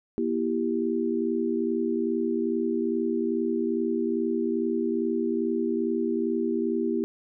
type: chord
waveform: sine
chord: E diminished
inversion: second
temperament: equal with one note detuned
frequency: 239.1 / 329.6 / 392 Hz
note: Bb3 / E4 / G4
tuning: +44 / 0 / 0 cents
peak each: -28 dBFS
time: 0.18-7.04 s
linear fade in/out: 0 ms
effects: none